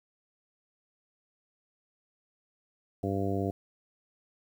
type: harmonic tone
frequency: 98 Hz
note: G2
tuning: in tune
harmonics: 1 / 2 / 3 / 4 / 5 / 6 / 7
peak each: -33 / -35 / -34 / -35 / -38 / -42 / -37 dBFS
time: 3.03-3.51 s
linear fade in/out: 5 ms
effects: 10-bit